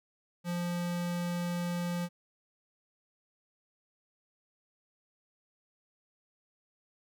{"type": "tone", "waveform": "square", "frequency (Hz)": 174.61, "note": "F3", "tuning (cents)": 0, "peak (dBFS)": -32, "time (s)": [0.44, 2.09], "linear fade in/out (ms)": 50, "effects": []}